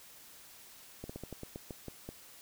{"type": "slowing click train", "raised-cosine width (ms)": 2, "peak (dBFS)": -28, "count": 10, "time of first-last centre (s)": [1.04, 2.09], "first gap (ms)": 55, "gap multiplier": 1.18, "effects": ["white hiss -55 dBFS RMS until 2.41 s"]}